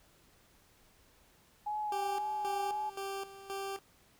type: tone with vibrato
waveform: sine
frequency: 830.6 Hz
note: G#5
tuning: in tune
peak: -33 dBFS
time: 1.66-2.9 s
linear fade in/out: 10 ms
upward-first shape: sine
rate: 1.9 Hz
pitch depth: 38 cents each way
type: tone with tremolo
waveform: 20% pulse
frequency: 392 Hz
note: G4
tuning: in tune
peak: -32 dBFS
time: 1.92-3.79 s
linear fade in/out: 2 ms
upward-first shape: square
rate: 1.9 Hz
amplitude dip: 75%
effects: pink hiss -65 dBFS RMS until 4.19 s